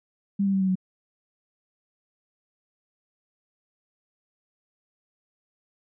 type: tone with pitch steps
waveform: sine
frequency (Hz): 199.1 / 195.79 / 192.54 / 189.34 / 186.2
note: G3 / G3 / G3 / F#3 / F#3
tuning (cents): +27 / -2 / -31 / +40 / +11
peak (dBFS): -20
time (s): 0.39-0.755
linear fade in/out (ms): 10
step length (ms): 73
effects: none